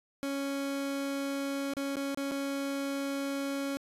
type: tone with dropouts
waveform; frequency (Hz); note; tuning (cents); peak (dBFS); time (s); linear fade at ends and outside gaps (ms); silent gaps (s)
30% pulse; 277.2; C#4; 0; -29; 0.23-3.77; 0; 1.736-1.768 / 1.957-1.968 / 2.146-2.174 / 2.312-2.318
effects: resampled to 32000 Hz